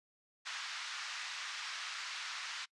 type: band-pass noise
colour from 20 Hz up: pink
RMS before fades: -43 dBFS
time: 0.45-2.66 s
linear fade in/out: 20 ms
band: 1200 to 5900 Hz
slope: 24 dB/octave
effects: noise-tail reverb RT60 0.1 s tail -24 dB re dry + resampled to 24000 Hz